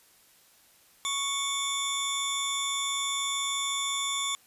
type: tone pair together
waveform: 25% pulse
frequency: 1108.7 / 3526 Hz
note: C#6 / A7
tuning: 0 / +3 cents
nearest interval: octave + minor sixth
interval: 2003 cents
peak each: -29 / -26 dBFS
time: 1.05-4.35 s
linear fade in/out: 0 ms
effects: white hiss -60 dBFS RMS until 4.46 s + resampled to 32000 Hz